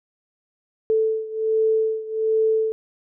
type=beating tone pair; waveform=sine; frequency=440 / 441.3 Hz; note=A4 / A4; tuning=0 / +5 cents; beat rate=1.3 Hz; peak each=-20 / -23 dBFS; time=0.9-2.72 s; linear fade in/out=0 ms; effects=none

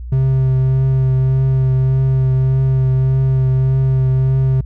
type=tone with vibrato; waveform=triangle; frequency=131.4 Hz; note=C3; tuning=8 cents sharp; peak=-9 dBFS; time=0.12-4.61 s; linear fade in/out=5 ms; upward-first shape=triangle; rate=1.7 Hz; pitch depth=19 cents each way; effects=added 60 Hz sine -25 dBFS peak until 4.65 s

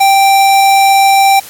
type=tone; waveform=square; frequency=784 Hz; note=G5; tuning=in tune; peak=-5 dBFS; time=0-1.4 s; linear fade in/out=10 ms; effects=white hiss -31 dBFS RMS until 1.49 s + MP3 64 kbps

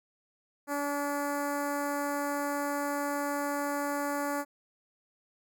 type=tone with notch filter; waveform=10% pulse; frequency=286.9 Hz; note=D4; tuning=40 cents flat; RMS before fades=-32 dBFS; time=0.67-4.45 s; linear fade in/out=50 ms; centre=3600 Hz; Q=0.55; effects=none

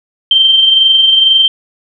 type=tone with amplitude modulation; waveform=sine; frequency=3136 Hz; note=G7; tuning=in tune; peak=-3 dBFS; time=0.31-1.48 s; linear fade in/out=2 ms; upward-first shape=sine; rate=22.1 Hz; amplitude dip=40%; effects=none

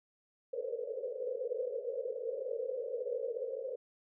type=band-pass noise; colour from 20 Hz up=pink; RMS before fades=-38 dBFS; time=0.53-3.76 s; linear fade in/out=10 ms; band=460 to 530 Hz; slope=96 dB/octave; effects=none

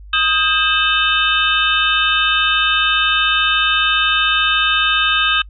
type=tone cluster; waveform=sine; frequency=1254 / 1600 / 2616 / 3028 / 3653 Hz; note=D#6 / G6 / E7 / F#7 / A#7; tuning=+13 / +35 / -14 / +39 / -36 cents; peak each=-19 dBFS; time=0.13-5.42 s; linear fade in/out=5 ms; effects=noise-tail reverb RT60 0.1 s tail -26 dB re dry + added 50 Hz sine -34 dBFS peak until 5.49 s

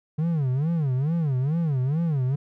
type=tone with vibrato; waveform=triangle; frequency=146.83 Hz; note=D3; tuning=in tune; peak=-19 dBFS; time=0.18-2.36 s; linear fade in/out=10 ms; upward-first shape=sine; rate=2.3 Hz; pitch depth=260 cents each way; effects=none

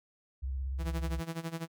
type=tone with vibrato; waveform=sine; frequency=66.3 Hz; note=C2; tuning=23 cents sharp; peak=-32 dBFS; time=0.42-1.21 s; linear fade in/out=20 ms; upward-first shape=sine; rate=17 Hz; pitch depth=91 cents each way
type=tone with tremolo; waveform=sawtooth; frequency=164.81 Hz; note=E3; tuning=in tune; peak=-29 dBFS; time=0.78-1.68 s; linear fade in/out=50 ms; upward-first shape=sine; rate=12 Hz; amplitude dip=85%
effects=none

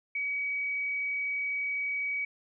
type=tone; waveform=sine; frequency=2268 Hz; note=C#7; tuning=39 cents sharp; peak=-29 dBFS; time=0.15-2.25 s; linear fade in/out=5 ms; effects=none

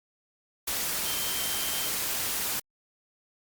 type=tone in noise; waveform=sine; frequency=3136 Hz; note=G7; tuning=in tune; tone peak=-37 dBFS; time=1.05-1.89 s; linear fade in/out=10 ms; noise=white; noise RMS=-30 dBFS; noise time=0.67-2.6 s; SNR=-10 dB; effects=Opus 48 kbps

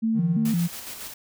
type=tone with vibrato; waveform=sine; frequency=196 Hz; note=G3; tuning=in tune; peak=-20 dBFS; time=0.02-0.68 s; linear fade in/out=20 ms; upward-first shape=square; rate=2.9 Hz; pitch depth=230 cents each way
type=tone; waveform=triangle; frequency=154.2 Hz; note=D#3; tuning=15 cents flat; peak=-26 dBFS; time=0.13-0.54 s; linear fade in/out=50 ms
type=noise with tremolo; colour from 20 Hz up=white; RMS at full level=-36 dBFS; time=0.45-1.14 s; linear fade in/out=5 ms; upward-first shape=square; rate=7.2 Hz; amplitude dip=35%
effects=none

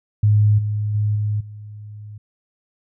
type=tone with level steps; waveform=sine; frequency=105.1 Hz; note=G#2; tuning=21 cents sharp; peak=-11 / -19 / -16 / -18 / -33 dBFS; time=0.23-2.18 s; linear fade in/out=5 ms; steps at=0.58 / 0.94 / 1.15 / 1.4 s; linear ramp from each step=10 ms; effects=none

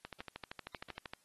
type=click train; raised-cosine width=0.3 ms; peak=-27 dBFS; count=15; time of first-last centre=0.05-1.135 s; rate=12.9 Hz; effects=white hiss -72 dBFS RMS until 1.24 s + AAC 32 kbps

